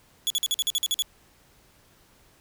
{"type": "tone bursts", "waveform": "sawtooth", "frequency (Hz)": 3386, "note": "G#7", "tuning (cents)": 33, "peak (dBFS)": -19, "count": 10, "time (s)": [0.27, 1.022], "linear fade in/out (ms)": 0, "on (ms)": 32, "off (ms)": 48, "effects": ["pink hiss -59 dBFS RMS until 2.4 s"]}